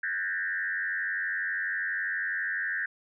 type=tone with frequency modulation; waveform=sine; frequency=1705 Hz; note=G#6; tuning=45 cents sharp; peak=-28 dBFS; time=0.03-2.86 s; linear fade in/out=5 ms; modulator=92.2 Hz; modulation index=2; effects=none